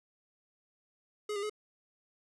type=tone with pitch steps; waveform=square; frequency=420 / 402.8 / 423.8 Hz; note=G#4 / G4 / G#4; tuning=+19 / +47 / +35 cents; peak=-34 dBFS; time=1.29-1.497 s; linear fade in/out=5 ms; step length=69 ms; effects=resampled to 24000 Hz